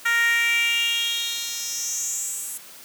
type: tone with high-pass filter sweep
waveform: 10% pulse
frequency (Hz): 466.2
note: A#4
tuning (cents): 0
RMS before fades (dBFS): -24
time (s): 0.05-2.58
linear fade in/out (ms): 10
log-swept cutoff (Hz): 1600 to 9700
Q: 4.6
effects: white hiss -44 dBFS RMS until 2.84 s + high-pass 150 Hz 12 dB/octave